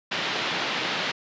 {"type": "band-pass noise", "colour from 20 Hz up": "white", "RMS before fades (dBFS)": -28, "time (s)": [0.11, 1.12], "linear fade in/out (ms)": 10, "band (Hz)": [140, 3900], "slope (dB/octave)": 24, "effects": ["resampled to 16000 Hz"]}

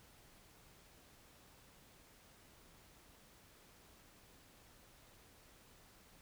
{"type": "silence", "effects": ["pink hiss -64 dBFS RMS until 6.21 s"]}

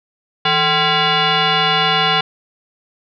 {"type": "tone with frequency modulation", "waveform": "sine", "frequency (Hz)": 1046.5, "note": "C6", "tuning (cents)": 0, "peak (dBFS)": -12, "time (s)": [0.45, 2.21], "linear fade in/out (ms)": 5, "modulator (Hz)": 605, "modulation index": 4.5, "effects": []}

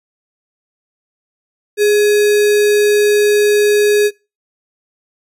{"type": "tone with sample-and-hold", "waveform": "sine", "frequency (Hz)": 415.3, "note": "G#4", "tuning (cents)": 0, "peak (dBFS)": -8, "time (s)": [1.77, 4.11], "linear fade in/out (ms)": 50, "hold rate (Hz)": 2100, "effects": ["noise-tail reverb RT60 0.3 s tail -26 dB re dry", "resampled to 32000 Hz"]}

